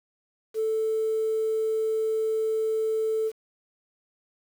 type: tone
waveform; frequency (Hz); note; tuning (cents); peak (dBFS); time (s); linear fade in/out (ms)
sine; 440; A4; 0; -22; 0.54-3.32; 50
effects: tanh soft clip ceiling -19 dBFS + 8-bit